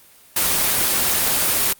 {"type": "noise", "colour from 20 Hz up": "white", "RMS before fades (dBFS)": -18, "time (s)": [0.36, 1.73], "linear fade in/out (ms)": 5, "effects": ["white hiss -49 dBFS RMS until 1.79 s", "Opus 24 kbps"]}